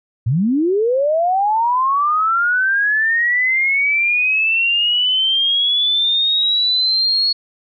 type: linear sweep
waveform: sine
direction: up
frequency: 102.1 to 4359 Hz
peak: -13 dBFS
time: 0.26-7.33 s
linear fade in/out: 10 ms
effects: none